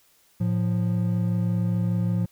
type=tone pair together; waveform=triangle; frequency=111 / 176.1 Hz; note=A2 / F3; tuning=+16 / +15 cents; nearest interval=minor sixth; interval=799 cents; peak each=-22 dBFS; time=0.4-2.26 s; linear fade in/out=10 ms; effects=white hiss -61 dBFS RMS until 2.31 s